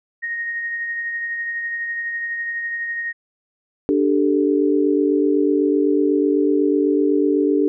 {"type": "tone with tremolo", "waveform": "sine", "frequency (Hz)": 1864.7, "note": "A#6", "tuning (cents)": 0, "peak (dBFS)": -21, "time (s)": [0.22, 3.13], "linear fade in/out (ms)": 20, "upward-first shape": "triangle", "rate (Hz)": 12, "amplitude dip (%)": 35}
{"type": "chord", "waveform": "sine", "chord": "D suspended fourth", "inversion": "none", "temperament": "equal", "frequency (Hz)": [293.7, 392, 440], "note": ["D4", "G4", "A4"], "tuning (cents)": [0, 0, 0], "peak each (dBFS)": [-17, -19, -21], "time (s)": [3.89, 7.68], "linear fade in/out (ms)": 0}
{"effects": []}